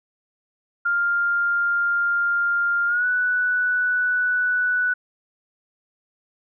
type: tone with pitch glide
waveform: sine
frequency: 1400 to 1483.2 Hz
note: F6 to F#6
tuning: +4 to +4 cents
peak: -18 dBFS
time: 0.85-4.94 s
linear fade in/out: 10 ms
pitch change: +100 cents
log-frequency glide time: 2.87-3.06 s
effects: none

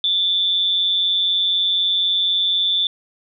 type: tone with amplitude modulation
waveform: sine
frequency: 3520 Hz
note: A7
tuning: in tune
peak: -13 dBFS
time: 0.04-2.87 s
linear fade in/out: 2 ms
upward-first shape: sine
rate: 184 Hz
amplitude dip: 55%
effects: none

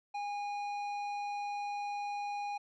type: tone with tanh clipping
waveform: triangle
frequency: 818 Hz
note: G#5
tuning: 26 cents flat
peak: -37 dBFS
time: 0.14-2.58 s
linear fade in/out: 10 ms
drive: 15 dB
effects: none

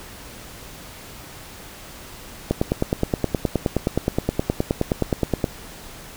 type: click train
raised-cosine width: 2 ms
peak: -5 dBFS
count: 29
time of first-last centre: 2.51-5.442 s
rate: 9.55 Hz
effects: pink hiss -40 dBFS RMS until 6.16 s

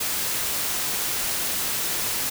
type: noise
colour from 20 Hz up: white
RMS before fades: -26 dBFS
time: 0-2.3 s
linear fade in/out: 10 ms
effects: none

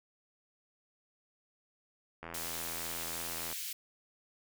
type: click train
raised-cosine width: 0.5 ms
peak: -28 dBFS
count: 109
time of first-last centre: 2.23-3.527 s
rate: 83.3 Hz
type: high-pass noise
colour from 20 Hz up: white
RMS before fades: -40 dBFS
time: 2.34-3.73 s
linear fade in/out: 5 ms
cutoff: 2000 Hz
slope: 24 dB/octave
effects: none

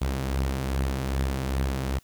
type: beating tone pair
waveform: sawtooth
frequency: 64.6 / 67.1 Hz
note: C2 / C2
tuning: -21 / +44 cents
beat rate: 2.5 Hz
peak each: -28 / -22 dBFS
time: 0.01-1.99 s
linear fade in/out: 10 ms
effects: white hiss -61 dBFS RMS until 2.03 s

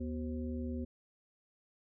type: harmonic tone with a mistuned harmonic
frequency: 75.4 Hz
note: D2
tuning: 46 cents sharp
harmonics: 1 / 3 / 5 / 7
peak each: -39 / -38 / -47 / -49 dBFS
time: 0-0.85 s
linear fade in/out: 10 ms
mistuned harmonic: 3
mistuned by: +130 cents
effects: none

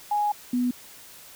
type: tone pair in turn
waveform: sine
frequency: 830.6 / 246.9 Hz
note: G#5 / B3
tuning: 0 / 0 cents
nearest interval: octave + major sixth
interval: 2100 cents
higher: first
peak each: -21 dBFS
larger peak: neither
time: 0.11-0.32 / 0.53-0.71 s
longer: first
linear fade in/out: 5 ms
effects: white hiss -47 dBFS RMS until 1.35 s

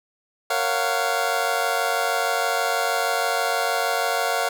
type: chord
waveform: 25% pulse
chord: Gb major seventh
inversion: first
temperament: just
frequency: 462.5 / 555 / 693.7 / 740 Hz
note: Bb4 / Db5 / F5 / Gb5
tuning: -14 / +2 / -12 / 0 cents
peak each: -25 / -24 / -21 / -23 dBFS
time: 0.5-4.49 s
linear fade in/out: 5 ms
effects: none

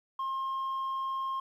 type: tone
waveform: sine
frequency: 1067 Hz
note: C6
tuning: 34 cents sharp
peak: -28 dBFS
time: 0.19-1.4 s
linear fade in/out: 5 ms
effects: tanh soft clip ceiling -30 dBFS + 11-bit

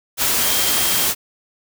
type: tone in noise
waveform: sine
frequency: 3194 Hz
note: G7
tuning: 32 cents sharp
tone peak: -27 dBFS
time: 0.38-1.09 s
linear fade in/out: 50 ms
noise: white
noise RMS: -18 dBFS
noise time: 0.17-1.15 s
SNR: -12 dB
effects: none

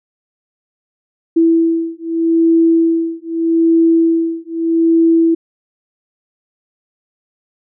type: beating tone pair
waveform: sine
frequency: 329.6 / 330.41 Hz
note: E4 / E4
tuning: 0 / +4 cents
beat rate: 0.81 Hz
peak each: -13 dBFS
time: 1.36-5.35 s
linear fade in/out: 10 ms
effects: none

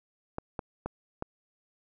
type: clicks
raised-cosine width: 1 ms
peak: -19 dBFS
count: 4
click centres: 0.384 / 0.592 / 0.86 / 1.224 s
effects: none

